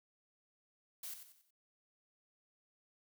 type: noise with echo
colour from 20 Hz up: blue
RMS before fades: -45 dBFS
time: 1.03-1.14 s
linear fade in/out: 5 ms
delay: 92 ms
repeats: 4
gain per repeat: -8 dB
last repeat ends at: 1.508 s
effects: none